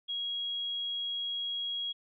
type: tone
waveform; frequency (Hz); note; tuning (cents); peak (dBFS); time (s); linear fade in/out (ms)
sine; 3300; G#7; -12; -32; 0.08-1.93; 20
effects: none